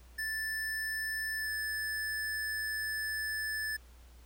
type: tone with pitch glide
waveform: square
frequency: 1760 to 1743.8 Hz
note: A6 to A6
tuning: 0 to -16 cents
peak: -34 dBFS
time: 0.18-3.77 s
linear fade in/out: 10 ms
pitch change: -16 cents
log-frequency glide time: 1.35-1.51 s
effects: added 60 Hz sine -53 dBFS peak until 4.25 s + pink hiss -63 dBFS RMS until 4.25 s